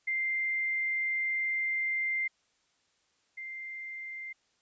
sine tone pair in turn, 2093 / 2093 Hz, C7 / C7, 0 / 0 cents, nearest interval unison, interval 0 cents, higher neither, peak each -28 / -38 dBFS, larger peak first, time 0.07-2.28 / 3.37-4.33 s, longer first, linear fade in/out 10 ms, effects white hiss -72 dBFS RMS until 4.61 s + resampled to 16000 Hz

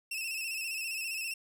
sawtooth tone with vibrato, 2647 Hz, E7, 7 cents sharp, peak -31 dBFS, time 0.11-1.34 s, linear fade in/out 5 ms, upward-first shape square, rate 15 Hz, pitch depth 46 cents each way, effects none

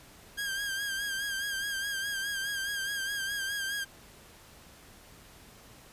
sawtooth tone with vibrato, 1608 Hz, G6, 44 cents sharp, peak -28 dBFS, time 0.37-3.85 s, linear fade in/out 20 ms, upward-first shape sine, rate 4.8 Hz, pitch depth 49 cents each way, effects pink hiss -54 dBFS RMS until 5.92 s + resampled to 32000 Hz

